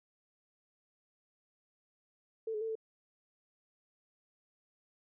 sine tone with pitch steps, 446.1 / 424.7 / 448 / 442.4 Hz, A4 / G#4 / A4 / A4, +24 / +39 / +31 / +9 cents, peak -34 dBFS, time 2.47-2.754 s, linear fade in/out 5 ms, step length 71 ms, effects none

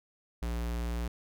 square tone, 58.7 Hz, A#1, 13 cents sharp, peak -32 dBFS, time 0.42-1.08 s, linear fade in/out 5 ms, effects none

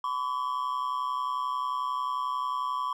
triangle ring-modulated tone, 1074 Hz, C6, 45 cents sharp, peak -23 dBFS, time 0.04-2.93 s, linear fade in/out 2 ms, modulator 65.6 Hz, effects none

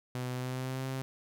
sawtooth tone with pitch glide, 126 to 132.04 Hz, B2 to C3, +35 to +16 cents, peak -30 dBFS, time 0.15-1.02 s, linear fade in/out 0 ms, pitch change +81 cents, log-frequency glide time 0.33-0.86 s, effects none

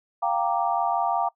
sine chord, G minor seventh, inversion third, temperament equal, 698.5 / 784 / 932.3 / 1174.7 Hz, F5 / G5 / Bb5 / D6, 0 / 0 / 0 / 0 cents, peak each -26 / -26 / -27 / -30 dBFS, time 0.22-1.29 s, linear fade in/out 10 ms, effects noise-tail reverb RT60 0.1 s tail -21 dB re dry

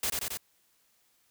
white noise with echo, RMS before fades -30 dBFS, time 0.03-0.1 s, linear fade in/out 2 ms, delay 91 ms, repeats 3, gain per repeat -2 dB, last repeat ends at 0.373 s, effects white hiss -69 dBFS RMS until 1.3 s

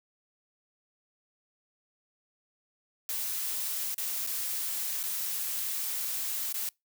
blue noise with dropouts, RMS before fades -33 dBFS, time 3.09-6.69 s, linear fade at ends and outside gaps 1 ms, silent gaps 3.944-3.98 / 4.266-4.272 / 5.031-5.037 / 6.526-6.542 s, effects noise-tail reverb RT60 0.2 s tail -26 dB re dry

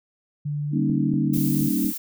sine tone, 146.83 Hz, D3, in tune, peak -24 dBFS, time 0.45-1.69 s, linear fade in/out 10 ms
sine chord, Eb dominant seventh, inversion first, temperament equal, 196 / 233.1 / 277.2 / 311.1 Hz, G3 / Bb3 / Db4 / Eb4, 0 / 0 / 0 / 0 cents, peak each -26 dBFS, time 0.71-1.93 s, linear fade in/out 50 ms
click train, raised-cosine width 3 ms, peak -24 dBFS, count 5, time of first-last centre 0.9-1.848 s, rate 4.22 Hz
violet noise, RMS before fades -31 dBFS, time 1.33-1.98 s, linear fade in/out 10 ms
effects none

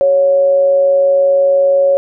sine tone with amplitude modulation, 554.4 Hz, C#5, in tune, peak -6 dBFS, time 0.01-1.97 s, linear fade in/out 0 ms, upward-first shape sine, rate 163 Hz, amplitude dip 30%, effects none

